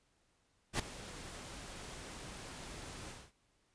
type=noise with ADSR envelope; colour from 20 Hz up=pink; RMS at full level=-32 dBFS; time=0.73-3.32 s; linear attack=64 ms; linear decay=5 ms; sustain=-16 dB; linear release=240 ms; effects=pink hiss -75 dBFS RMS until 3.74 s + resampled to 22050 Hz